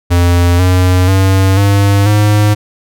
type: tone with pitch steps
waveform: square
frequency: 87.31 / 91.39 / 95.65 / 100.12 / 104.79 Hz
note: F2 / F#2 / G2 / G2 / G#2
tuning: 0 / -21 / -42 / +37 / +16 cents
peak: -7 dBFS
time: 0.1-2.55 s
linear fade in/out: 20 ms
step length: 490 ms
effects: none